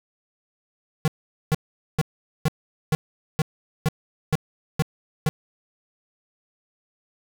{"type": "tone bursts", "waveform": "square", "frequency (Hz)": 155.7, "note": "D#3", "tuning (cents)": 2, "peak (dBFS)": -18, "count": 10, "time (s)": [1.05, 5.29], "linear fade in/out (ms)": 0, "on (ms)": 28, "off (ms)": 440, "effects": []}